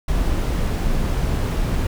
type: noise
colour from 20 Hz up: brown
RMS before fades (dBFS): -20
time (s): 0.08-1.87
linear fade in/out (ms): 5
effects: none